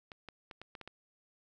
clicks, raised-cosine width 0.3 ms, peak -30 dBFS, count 7, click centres 0.118 / 0.287 / 0.512 / 0.616 / 0.752 / 0.813 / 0.876 s, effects none

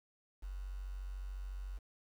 sine tone with quantisation, 47 Hz, F#1, 28 cents sharp, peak -40 dBFS, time 0.42-1.79 s, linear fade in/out 20 ms, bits 10, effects none

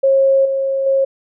sine tone with level steps, 541 Hz, C#5, 42 cents flat, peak -9 / -15 / -11 dBFS, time 0.03-1.05 s, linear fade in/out 10 ms, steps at 0.45 / 0.86 s, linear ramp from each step 5 ms, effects none

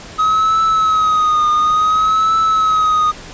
triangle tone with vibrato, 1266 Hz, D#6, 30 cents sharp, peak -9 dBFS, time 0.18-3.12 s, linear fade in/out 20 ms, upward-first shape triangle, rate 0.57 Hz, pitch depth 67 cents each way, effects pink hiss -34 dBFS RMS until 3.33 s + resampled to 16000 Hz

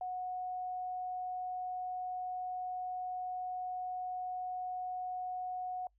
sine tone, 733 Hz, F#5, 16 cents flat, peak -36 dBFS, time 0.01-5.87 s, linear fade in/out 2 ms, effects noise-tail reverb RT60 0.1 s tail -25 dB re dry + added 50 Hz sine -70 dBFS peak until 5.98 s

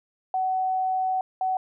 sine tone pair in turn, 751 / 751 Hz, F#5 / F#5, +26 / +26 cents, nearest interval unison, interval 0 cents, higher neither, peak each -22 dBFS, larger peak neither, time 0.34-1.21 / 1.41-1.57 s, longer first, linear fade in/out 2 ms, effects none

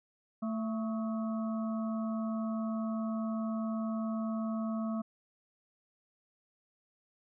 harmonic tone with a mistuned harmonic, 221.9 Hz, A3, 15 cents sharp, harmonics 1 / 3 / 5 / 6, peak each -32 / -42 / -46 / -48 dBFS, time 0.42-5.02 s, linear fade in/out 10 ms, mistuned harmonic 6, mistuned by -68 cents, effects none

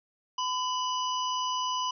harmonic tone with a mistuned harmonic, 987.8 Hz, B5, in tune, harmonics 1 / 3 / 5 / 6, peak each -29 / -34 / -42 / -40 dBFS, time 0.38-1.91 s, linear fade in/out 5 ms, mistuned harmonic 1, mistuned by +38 cents, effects none

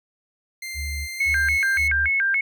sawtooth tone, 2093 Hz, C7, in tune, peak -27 dBFS, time 0.62-1.88 s, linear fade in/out 5 ms
sine tone bursts, 73.42 Hz, D2, in tune, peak -27 dBFS, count 3, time 0.74-2.1 s, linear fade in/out 50 ms, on 340 ms, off 170 ms
sine tone with vibrato, 1864.7 Hz, A#6, in tune, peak -18 dBFS, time 1.2-2.41 s, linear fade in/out 5 ms, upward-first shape square, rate 3.5 Hz, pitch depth 280 cents each way
effects none

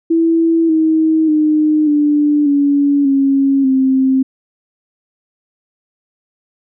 sine tone with pitch steps, 329.6 / 317.6 / 306.1 / 295 / 284.3 / 274 / 264 Hz, E4 / D#4 / D#4 / D4 / C#4 / C#4 / C4, 0 / +36 / -28 / +8 / +44 / -20 / +16 cents, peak -9 dBFS, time 0.1-4.23 s, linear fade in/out 10 ms, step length 590 ms, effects none

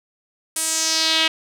sawtooth tone with band-pass filter sweep, 320.8 Hz, E4, 47 cents flat, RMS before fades -20 dBFS, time 0.56-1.28 s, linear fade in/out 5 ms, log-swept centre 9700 to 3000 Hz, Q 2.7, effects none

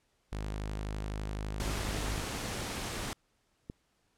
sawtooth tone, 51.91 Hz, G#1, in tune, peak -31 dBFS, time 0.32-2.22 s, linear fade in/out 5 ms
pink noise, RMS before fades -37 dBFS, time 1.6-3.13 s, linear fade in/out 0 ms
click, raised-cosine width 3 ms, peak -27 dBFS, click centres 3.699 s
effects pink hiss -74 dBFS RMS until 4.17 s + low-pass 10000 Hz 12 dB/octave

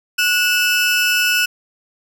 30% pulse tone pair together, 1463.8 / 2637 Hz, F#6 / E7, -19 / 0 cents, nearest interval minor seventh, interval 1019 cents, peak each -14 dBFS, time 0.18-1.46 s, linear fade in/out 10 ms, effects none

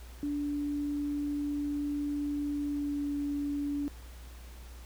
sine tone with pitch glide, 290.2 to 287.5 Hz, D4 to D4, -21 to -37 cents, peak -30 dBFS, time 0.23-3.88 s, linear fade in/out 0 ms, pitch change -16 cents, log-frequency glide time 2.55-3.08 s, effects added 60 Hz sine -45 dBFS peak until 4.85 s + pink hiss -55 dBFS RMS until 4.85 s

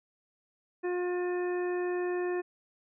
harmonic tone, 357.3 Hz, F4, 40 cents sharp, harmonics 1 / 2 / 3 / 4 / 5 / 7, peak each -29 / -41 / -45 / -51 / -42 / -50 dBFS, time 0.83-2.42 s, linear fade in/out 20 ms, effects none

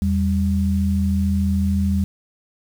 sine tone pair together, 82.41 / 196.01 Hz, E2 / G3, 0 / 0 cents, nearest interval octave + minor third, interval 1500 cents, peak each -19 / -19 dBFS, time 0.02-2.04 s, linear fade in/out 0 ms, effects 7-bit

